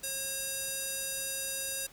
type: tone with band-pass filter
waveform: square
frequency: 541 Hz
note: C#5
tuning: 42 cents flat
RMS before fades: -36 dBFS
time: 0.03-1.87 s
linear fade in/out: 10 ms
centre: 9300 Hz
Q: 1.4
effects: pink hiss -56 dBFS RMS until 1.92 s